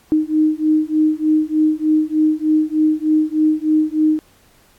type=beating tone pair; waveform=sine; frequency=308.1 / 311.4 Hz; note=D#4 / D#4; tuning=-17 / +2 cents; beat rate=3.3 Hz; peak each=-16 dBFS; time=0.12-4.19 s; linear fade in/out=0 ms; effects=pink hiss -53 dBFS RMS until 4.78 s + AAC 64 kbps